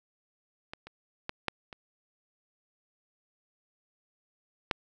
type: clicks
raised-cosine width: 0.3 ms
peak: -23 / -29 / -17 / -12 / -27 / -10 dBFS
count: 6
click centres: 0.735 / 0.87 / 1.294 / 1.483 / 1.728 / 4.712 s
effects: none